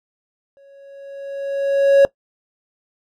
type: tone with exponential growth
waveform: triangle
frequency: 554.4 Hz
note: C#5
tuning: in tune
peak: -4 dBFS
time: 0.57-2.05 s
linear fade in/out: 0 ms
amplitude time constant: 320 ms
effects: noise-tail reverb RT60 0.1 s tail -20 dB re dry